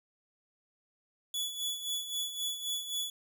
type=tone with tremolo; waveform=sawtooth; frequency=3417 Hz; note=G#7; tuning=49 cents sharp; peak=-28 dBFS; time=1.34-3.1 s; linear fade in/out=2 ms; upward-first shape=sine; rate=3.8 Hz; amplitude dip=65%; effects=none